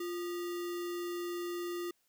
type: tone with sample-and-hold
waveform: sine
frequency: 349.2 Hz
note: F4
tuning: in tune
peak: -35 dBFS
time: 0-1.91 s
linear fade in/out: 5 ms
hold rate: 1575 Hz
effects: white hiss -75 dBFS RMS until 2.08 s